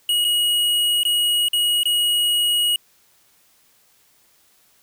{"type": "tone with dropouts", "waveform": "square", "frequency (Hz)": 2898, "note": "F#7", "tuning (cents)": -37, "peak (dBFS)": -17, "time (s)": [0.09, 2.76], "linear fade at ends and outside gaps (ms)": 2, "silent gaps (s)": [[0.244, 0.248], [1.033, 1.051], [1.485, 1.532], [1.833, 1.855]], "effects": ["white hiss -58 dBFS RMS until 4.82 s"]}